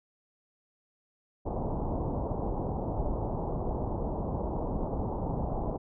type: low-pass noise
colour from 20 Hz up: pink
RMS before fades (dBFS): -32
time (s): 1.45-5.78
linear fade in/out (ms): 20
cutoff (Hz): 950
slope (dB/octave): 48
effects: none